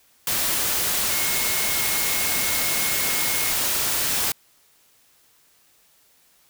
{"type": "tone in noise", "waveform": "sine", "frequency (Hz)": 2163, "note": "C#7", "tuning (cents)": -43, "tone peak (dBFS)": -31, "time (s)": [1.1, 3.52], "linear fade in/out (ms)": 2, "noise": "white", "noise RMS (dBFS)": -23, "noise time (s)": [0.27, 4.32], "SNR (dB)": -11, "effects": ["white hiss -59 dBFS RMS until 6.49 s"]}